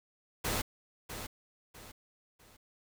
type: noise with echo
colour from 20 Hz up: pink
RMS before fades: -33 dBFS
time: 0.44-0.62 s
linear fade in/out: 10 ms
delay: 650 ms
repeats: 3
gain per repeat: -9 dB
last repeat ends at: 2.57 s
effects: none